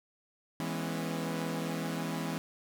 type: chord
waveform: sawtooth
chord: C# minor seventh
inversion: first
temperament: equal with one note detuned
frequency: 164.81 / 207.7 / 246.9 / 272.3 Hz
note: E3 / G#3 / B3 / C#4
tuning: 0 / 0 / 0 / -31 cents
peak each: -32 / -36 / -36 / -36 dBFS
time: 0.6-2.38 s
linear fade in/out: 0 ms
effects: none